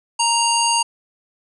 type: harmonic tone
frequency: 932.3 Hz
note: A#5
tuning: in tune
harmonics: 1 / 3 / 5 / 7 / 9 / 10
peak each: -18 / -22 / -23 / -24 / -26 / -27 dBFS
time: 0.19-0.83 s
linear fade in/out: 10 ms
effects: none